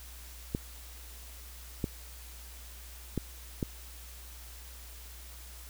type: clicks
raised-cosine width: 3 ms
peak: -17 dBFS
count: 4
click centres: 0.549 / 1.842 / 3.177 / 3.628 s
effects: added 60 Hz sine -47 dBFS peak until 5.69 s + white hiss -51 dBFS RMS until 5.69 s